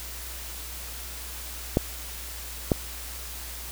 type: clicks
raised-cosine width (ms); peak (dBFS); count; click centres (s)
2; -6; 2; 1.771 / 2.718
effects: added 60 Hz sine -40 dBFS peak until 3.71 s + white hiss -39 dBFS RMS until 3.71 s